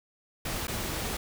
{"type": "noise with dropouts", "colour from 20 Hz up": "pink", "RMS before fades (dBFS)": -33, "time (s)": [0.45, 1.17], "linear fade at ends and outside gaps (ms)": 5, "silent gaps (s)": [0.671, 0.68], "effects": []}